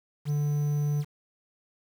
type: tone with quantisation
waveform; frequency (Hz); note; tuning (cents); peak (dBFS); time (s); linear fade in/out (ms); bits
triangle; 146.83; D3; 0; -22; 0.25-1.05; 50; 8
effects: none